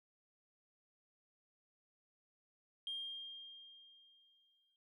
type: tone with exponential decay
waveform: sine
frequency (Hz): 3210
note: G7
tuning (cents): +40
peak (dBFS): -38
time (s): 2.87-4.76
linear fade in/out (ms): 1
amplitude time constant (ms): 410
effects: tanh soft clip ceiling -35 dBFS